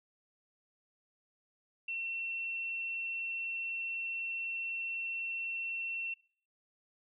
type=tone; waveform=sine; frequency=2708 Hz; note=E7; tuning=46 cents sharp; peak=-35 dBFS; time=1.88-6.14 s; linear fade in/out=5 ms; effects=noise-tail reverb RT60 0.5 s tail -22 dB re dry